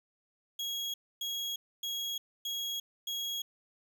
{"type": "tone bursts", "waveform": "35% pulse", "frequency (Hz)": 3308, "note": "G#7", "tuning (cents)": -8, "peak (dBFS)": -32, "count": 5, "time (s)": [0.59, 3.42], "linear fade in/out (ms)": 5, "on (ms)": 350, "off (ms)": 270, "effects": []}